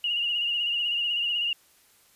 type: tone with vibrato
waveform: sine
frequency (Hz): 2849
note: F7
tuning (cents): +34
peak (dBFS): -24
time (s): 0.04-1.53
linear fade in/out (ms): 2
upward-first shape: triangle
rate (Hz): 16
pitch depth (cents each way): 56
effects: white hiss -60 dBFS RMS until 2.15 s + resampled to 32000 Hz